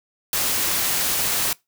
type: noise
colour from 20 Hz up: white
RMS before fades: -22 dBFS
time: 0.33-1.53 s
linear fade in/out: 2 ms
effects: noise-tail reverb RT60 0.2 s tail -23 dB re dry